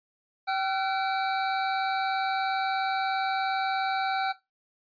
square tone cluster, 771 / 1366 / 1503 Hz, G5 / F6 / F#6, -29 / -39 / +27 cents, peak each -27 / -34 / -35 dBFS, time 0.47-4.33 s, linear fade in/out 20 ms, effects noise-tail reverb RT60 0.2 s tail -17 dB re dry + resampled to 11025 Hz

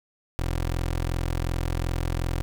20% pulse tone, 42.71 Hz, F1, 38 cents flat, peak -20 dBFS, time 0.39-2.42 s, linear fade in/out 0 ms, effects none

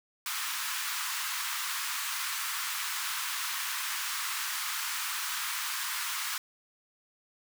pink high-pass noise, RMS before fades -34 dBFS, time 0.26-6.38 s, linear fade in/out 2 ms, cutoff 1000 Hz, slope 48 dB/octave, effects none

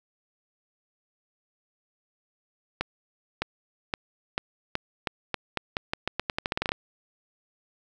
accelerating click train, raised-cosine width 0.3 ms, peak -10 dBFS, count 21, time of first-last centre 2.81-6.719 s, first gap 610 ms, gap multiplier 0.85, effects 8-bit

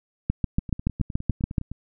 two click trains, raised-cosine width 5 ms, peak -9 / -21 dBFS, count 10 / 12, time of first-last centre 0.3-1.582 / 0.59-1.716 s, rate 7.02 / 9.77 Hz, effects none

